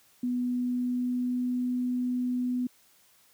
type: tone with pitch glide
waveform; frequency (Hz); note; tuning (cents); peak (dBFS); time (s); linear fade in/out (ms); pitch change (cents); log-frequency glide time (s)
sine; 246.9 to 248.8; B3 to B3; 0 to +13; -26; 0.23-2.67; 5; +13; 0.4-1.59
effects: white hiss -62 dBFS RMS until 3.33 s + high-pass 60 Hz 12 dB/octave